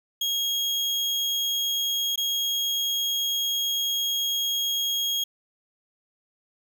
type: tone with dropouts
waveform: 35% pulse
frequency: 3277 Hz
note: G#7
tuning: 24 cents flat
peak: -22 dBFS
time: 0.21-5.24 s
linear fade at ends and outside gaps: 5 ms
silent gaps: 2.159-2.176 s
effects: none